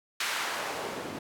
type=noise with band-pass filter sweep; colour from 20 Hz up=white; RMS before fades=-34 dBFS; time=0.2-1.19 s; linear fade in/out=5 ms; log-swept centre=2000 to 260 Hz; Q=0.88; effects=none